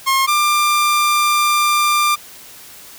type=tone pair in turn; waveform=sawtooth; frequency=1073 / 1191.2 Hz; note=C6 / D6; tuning=+43 / +24 cents; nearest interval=major second; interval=181 cents; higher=second; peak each=-9 dBFS; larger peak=neither; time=0.06-0.27 / 0.27-2.16 s; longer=second; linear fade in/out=20 ms; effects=white hiss -39 dBFS RMS until 2.98 s